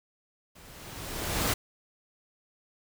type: noise with level ramp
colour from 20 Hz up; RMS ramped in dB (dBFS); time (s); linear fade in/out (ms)
pink; -53 to -25; 0.55-1.54; 10
effects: none